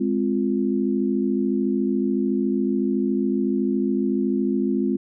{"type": "chord", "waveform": "sine", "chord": "F minor", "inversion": "first", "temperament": "equal", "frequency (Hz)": [207.7, 261.6, 349.2], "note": ["Ab3", "C4", "F4"], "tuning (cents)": [0, 0, 0], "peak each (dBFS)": [-23, -23, -25], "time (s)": [0, 4.97], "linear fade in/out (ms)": 10, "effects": []}